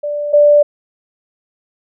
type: tone pair in turn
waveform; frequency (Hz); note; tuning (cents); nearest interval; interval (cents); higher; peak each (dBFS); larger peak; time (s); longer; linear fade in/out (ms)
sine; 587.3 / 587.3; D5 / D5; 0 / 0; unison; 0; neither; -17 / -5; second; 0.03-0.33 / 0.33-0.63; neither; 10
effects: none